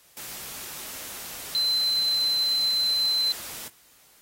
sine tone in noise, 4066 Hz, B7, 50 cents sharp, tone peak -21 dBFS, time 1.55-3.32 s, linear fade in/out 0 ms, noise white, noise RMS -38 dBFS, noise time 0.17-3.68 s, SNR +14 dB, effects white hiss -57 dBFS RMS until 4.21 s + AAC 48 kbps

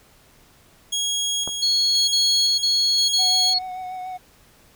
25% pulse tone with tremolo, 3300 Hz, G#7, 12 cents flat, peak -18 dBFS, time 0.92-3.54 s, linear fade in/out 10 ms, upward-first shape square, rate 0.97 Hz, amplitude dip 40%
clicks, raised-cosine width 1 ms, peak -17 / -27 dBFS, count 2, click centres 1.476 / 1.491 s
sine tone bursts, 4339 Hz, C#8, 38 cents flat, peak -17 dBFS, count 4, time 1.62-3.589 s, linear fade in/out 10 ms, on 460 ms, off 43 ms
triangle tone with vibrato, 740 Hz, F#5, in tune, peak -27 dBFS, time 3.18-4.18 s, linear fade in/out 20 ms, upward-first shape triangle, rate 6.9 Hz, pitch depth 26 cents each way
effects pink hiss -54 dBFS RMS until 4.75 s

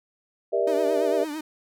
sine chord, E half-diminished seventh, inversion first, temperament just, 395.6 / 474.7 / 593.3 / 659.3 Hz, G4 / Bb4 / D5 / E5, +16 / +31 / +18 / 0 cents, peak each -26 dBFS, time 0.52-1.25 s, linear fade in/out 20 ms
45% pulse tone with vibrato, 303.7 Hz, D#4, 42 cents flat, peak -30 dBFS, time 0.67-1.41 s, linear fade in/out 5 ms, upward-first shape triangle, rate 8.9 Hz, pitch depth 100 cents each way
effects none

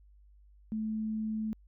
sine tone, 217.8 Hz, A3, 17 cents flat, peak -31 dBFS, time 0.72-1.53 s, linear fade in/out 0 ms, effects added 50 Hz sine -56 dBFS peak until 1.67 s

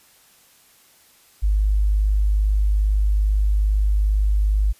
sine tone, 51.2 Hz, G#1, 24 cents flat, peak -15 dBFS, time 1.42-4.73 s, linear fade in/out 20 ms, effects white hiss -54 dBFS RMS until 4.79 s + resampled to 32000 Hz

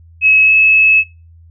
sine tone with pitch glide, 2571 to 2590 Hz, E7 to E7, -44 to -31 cents, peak -6 dBFS, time 0.21-1.04 s, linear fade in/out 50 ms, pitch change +13 cents, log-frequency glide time 0.44-0.52 s, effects noise-tail reverb RT60 0.3 s tail -23 dB re dry + added 83 Hz sine -39 dBFS peak until 1.5 s

